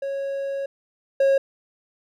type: tone pair in turn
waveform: triangle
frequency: 551 / 545.3 Hz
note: C#5 / C#5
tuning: -11 / -29 cents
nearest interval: unison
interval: 18 cents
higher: first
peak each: -23 / -13 dBFS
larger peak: second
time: 0.02-0.66 / 1.2-1.38 s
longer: first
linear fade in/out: 5 ms
effects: none